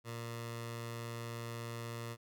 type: tone with notch filter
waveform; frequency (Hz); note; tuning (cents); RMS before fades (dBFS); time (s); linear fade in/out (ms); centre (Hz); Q
15% pulse; 116.54; A#2; 0; -43; 0.04-2.17; 50; 280; 1.1
effects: none